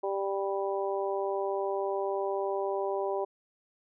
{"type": "harmonic tone", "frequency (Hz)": 196.5, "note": "G3", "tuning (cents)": 4, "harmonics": [2, 3, 4, 5], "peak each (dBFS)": [-31, -34, -36, -38], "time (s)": [0.03, 3.25], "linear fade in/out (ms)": 10, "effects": []}